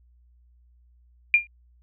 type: tone with exponential decay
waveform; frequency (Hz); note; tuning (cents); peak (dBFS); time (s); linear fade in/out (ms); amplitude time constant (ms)
sine; 2400; D7; +37; -10; 1.34-1.47; 1; 28
effects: added 60 Hz sine -55 dBFS peak until 1.82 s